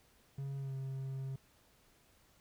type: tone with pitch glide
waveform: triangle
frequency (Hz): 137.7 to 134.01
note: C#3 to C3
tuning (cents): -11 to +42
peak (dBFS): -36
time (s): 0.38-1.36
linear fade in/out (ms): 5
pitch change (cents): -47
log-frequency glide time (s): 0.58-0.74
effects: pink hiss -68 dBFS RMS until 2.4 s